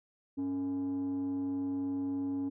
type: tone with frequency modulation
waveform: sine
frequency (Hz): 277.2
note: C#4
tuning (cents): 0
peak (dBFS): -29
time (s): 0.37-2.5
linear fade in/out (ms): 20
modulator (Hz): 177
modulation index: 0.24
effects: tanh soft clip ceiling -30 dBFS